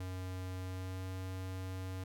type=tone with pitch glide; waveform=square; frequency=92.5 to 93.47 Hz; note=F#2 to F#2; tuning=0 to +18 cents; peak=-40 dBFS; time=0-2.04 s; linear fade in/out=5 ms; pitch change=+18 cents; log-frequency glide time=0.59-1.05 s; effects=none